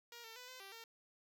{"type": "tone with pitch steps", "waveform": "5% pulse", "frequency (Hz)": [472.6, 451.1, 498.2, 511, 390.9, 456.7], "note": ["A#4", "A4", "B4", "C5", "G4", "A#4"], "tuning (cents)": [24, 43, 15, -41, -5, -36], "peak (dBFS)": -40, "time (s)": [0.12, 0.84], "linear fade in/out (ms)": 2, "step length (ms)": 120, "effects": []}